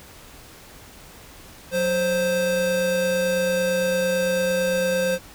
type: tone pair together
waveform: square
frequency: 184.1 / 523.4 Hz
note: F#3 / C5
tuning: -8 / 0 cents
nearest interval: octave + tritone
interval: 1808 cents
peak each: -29 / -21 dBFS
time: 1.71-5.19 s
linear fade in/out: 50 ms
effects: pink hiss -45 dBFS RMS until 5.34 s